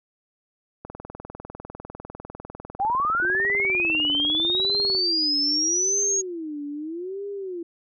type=click train; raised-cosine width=1 ms; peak=-22 dBFS; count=83; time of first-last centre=0.85-4.95 s; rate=20 Hz
type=linear sweep; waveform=sine; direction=up; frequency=740 to 6645 Hz; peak=-20 dBFS; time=2.79-6.22 s; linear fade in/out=20 ms
type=tone with vibrato; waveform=sine; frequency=341.6 Hz; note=F4; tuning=38 cents flat; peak=-29 dBFS; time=3.22-7.63 s; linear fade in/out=5 ms; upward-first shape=sine; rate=0.8 Hz; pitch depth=290 cents each way
effects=none